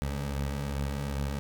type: beating tone pair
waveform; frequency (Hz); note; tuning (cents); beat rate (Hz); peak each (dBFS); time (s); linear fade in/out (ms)
20% pulse; 69.7 / 72.2; C#2 / D2; +10 / -29; 2.5; -26 / -34; 0.02-1.39; 0
effects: none